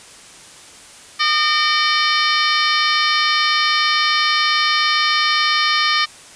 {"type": "harmonic tone with a mistuned harmonic", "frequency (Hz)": 609, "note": "D#5", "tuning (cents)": -37, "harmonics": [2, 3, 4, 5, 6, 7, 8, 9], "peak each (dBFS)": [-19, -21, -22, -23, -24, -24, -25, -26], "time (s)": [1.19, 6.06], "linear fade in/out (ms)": 20, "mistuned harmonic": 4, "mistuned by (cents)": -90, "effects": ["white hiss -41 dBFS RMS until 6.35 s", "resampled to 22050 Hz"]}